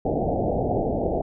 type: low-pass noise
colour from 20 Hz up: white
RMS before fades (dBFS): -24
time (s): 0.05-1.22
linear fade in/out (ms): 5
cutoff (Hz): 780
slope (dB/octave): 96
effects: none